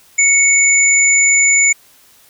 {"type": "tone pair together", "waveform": "sine", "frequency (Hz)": [2217, 7010], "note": ["C#7", "A8"], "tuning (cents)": [0, -7], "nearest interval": "octave + minor sixth", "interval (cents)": 1993, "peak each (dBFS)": -11, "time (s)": [0.18, 1.73], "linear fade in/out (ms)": 10, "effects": ["white hiss -48 dBFS RMS until 2.29 s"]}